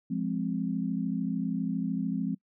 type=chord; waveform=sine; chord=F minor; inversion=none; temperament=equal; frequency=174.61 / 207.7 / 261.6 Hz; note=F3 / Ab3 / C4; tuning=0 / 0 / 0 cents; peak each=-32 dBFS; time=0.1-2.35 s; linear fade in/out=10 ms; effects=noise-tail reverb RT60 0.1 s tail -24 dB re dry